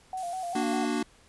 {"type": "tone with vibrato", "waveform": "sine", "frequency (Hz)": 723, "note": "F#5", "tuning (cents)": -40, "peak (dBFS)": -31, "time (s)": [0.13, 0.85], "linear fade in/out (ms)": 2, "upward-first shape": "square", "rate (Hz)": 5, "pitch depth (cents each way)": 64}
{"type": "noise", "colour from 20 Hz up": "blue", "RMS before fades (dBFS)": -44, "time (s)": [0.17, 0.78], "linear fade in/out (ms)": 5}
{"type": "chord", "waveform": "square", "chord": "Bb augmented", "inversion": "none", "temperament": "equal", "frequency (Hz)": [233.1, 293.7, 370], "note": ["Bb3", "D4", "F#4"], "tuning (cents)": [0, 0, 0], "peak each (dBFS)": [-31, -31, -34], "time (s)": [0.55, 1.03], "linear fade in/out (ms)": 5}
{"effects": ["pink hiss -59 dBFS RMS until 1.28 s", "resampled to 24000 Hz"]}